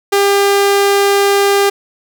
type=tone; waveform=sawtooth; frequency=400 Hz; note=G4; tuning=35 cents sharp; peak=-5 dBFS; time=0.12-1.7 s; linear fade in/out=10 ms; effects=none